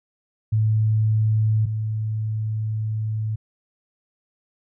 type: tone pair in turn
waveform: sine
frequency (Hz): 108.9 / 108.9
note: A2 / A2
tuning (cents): -17 / -17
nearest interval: unison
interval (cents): 0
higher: neither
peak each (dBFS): -16 / -22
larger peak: first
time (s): 0.52-1.66 / 1.66-3.36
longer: second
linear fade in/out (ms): 10
effects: none